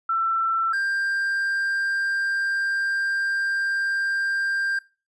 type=tone pair in turn; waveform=sine / triangle; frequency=1339 / 1589.8 Hz; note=E6 / G6; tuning=+27 / +24 cents; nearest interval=minor third; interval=297 cents; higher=second; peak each=-20 dBFS; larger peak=neither; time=0.09-0.73 / 0.73-4.79 s; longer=second; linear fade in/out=5 ms; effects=noise-tail reverb RT60 0.3 s tail -19 dB re dry + resampled to 24000 Hz